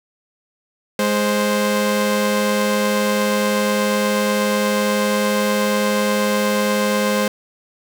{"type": "tone pair together", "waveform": "sawtooth", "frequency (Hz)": [207.7, 523.4], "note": ["G#3", "C5"], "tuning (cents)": [0, 0], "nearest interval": "octave + major third", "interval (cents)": 1600, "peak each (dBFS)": -15, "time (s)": [0.99, 7.28], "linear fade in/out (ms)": 2, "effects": []}